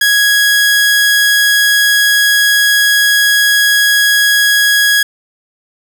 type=tone; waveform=sawtooth; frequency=1661.2 Hz; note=G#6; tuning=in tune; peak=-4 dBFS; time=0.01-5.03 s; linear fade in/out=5 ms; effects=none